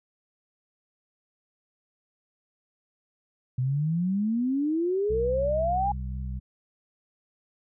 sine exponential sweep, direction up, 123.47 to 830.6 Hz, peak -23 dBFS, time 3.58-5.92 s, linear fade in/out 5 ms
harmonic tone, 64 Hz, C2, 38 cents flat, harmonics 1 / 2 / 3, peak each -31 / -37 / -41 dBFS, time 5.09-6.4 s, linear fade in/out 20 ms
effects none

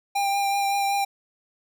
square tone with vibrato, 797 Hz, G5, 28 cents sharp, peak -22 dBFS, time 0.15-1.05 s, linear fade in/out 10 ms, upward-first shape triangle, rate 5.3 Hz, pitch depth 18 cents each way, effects none

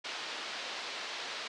white low-pass noise, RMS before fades -40 dBFS, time 0.04-1.48 s, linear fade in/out 10 ms, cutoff 4600 Hz, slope 24 dB/octave, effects high-pass 400 Hz 12 dB/octave + resampled to 22050 Hz

